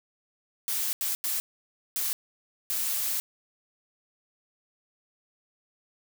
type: noise bursts at uneven times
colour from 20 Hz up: blue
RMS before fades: -29 dBFS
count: 5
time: 0.68-0.93 / 1.01-1.15 / 1.24-1.4 / 1.96-2.13 / 2.7-3.2 s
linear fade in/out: 0 ms
effects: none